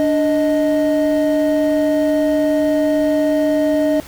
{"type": "tone pair together", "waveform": "triangle", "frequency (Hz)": [294, 622.3], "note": ["D4", "D#5"], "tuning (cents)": [2, 0], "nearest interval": "octave + minor second", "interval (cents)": 1298, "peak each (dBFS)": -14, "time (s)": [0, 4], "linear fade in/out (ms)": 0, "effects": ["pink hiss -38 dBFS RMS until 4.07 s"]}